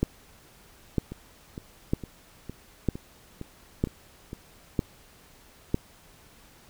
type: two click trains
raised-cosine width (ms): 3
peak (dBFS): -10 / -23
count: 7 / 8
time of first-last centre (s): 0.03-5.744 / 1.12-4.331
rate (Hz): 1.05 / 2.18
effects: pink hiss -55 dBFS RMS until 6.69 s